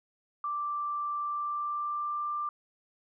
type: tone with pitch glide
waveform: sine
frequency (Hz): 1174.7 to 1185.6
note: D6 to D6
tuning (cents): 0 to +16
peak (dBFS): -30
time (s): 0.44-2.49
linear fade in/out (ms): 2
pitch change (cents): +16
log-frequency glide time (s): 1.19-2.33
effects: none